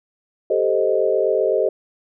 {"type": "chord", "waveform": "sine", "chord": "A half-diminished seventh", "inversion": "third", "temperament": "equal", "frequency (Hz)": [392, 440, 523.3, 622.3], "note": ["G4", "A4", "C5", "Eb5"], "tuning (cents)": [0, 0, 0, 0], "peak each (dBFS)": -21, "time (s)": [0.5, 1.69], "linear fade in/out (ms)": 5, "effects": []}